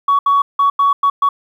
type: tone bursts at uneven times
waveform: sine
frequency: 1123 Hz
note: C#6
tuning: 22 cents sharp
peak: -8 dBFS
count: 6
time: 0.08-0.19 / 0.26-0.42 / 0.59-0.7 / 0.79-0.93 / 1.03-1.1 / 1.22-1.29 s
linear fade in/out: 5 ms
effects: tanh soft clip ceiling -6 dBFS + 8-bit